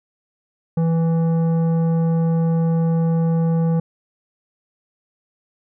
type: tone with tanh clipping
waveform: triangle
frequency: 164.81 Hz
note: E3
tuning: in tune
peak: -17 dBFS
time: 0.77-3.8 s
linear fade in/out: 5 ms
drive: 15 dB
effects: none